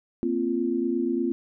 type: chord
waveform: sine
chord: Bb suspended second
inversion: none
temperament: equal with one note detuned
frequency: 233.1 / 261.6 / 344.6 Hz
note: Bb3 / C4 / F4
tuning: 0 / 0 / -23 cents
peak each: -29 / -27 / -26 dBFS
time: 0.23-1.32 s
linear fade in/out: 0 ms
effects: none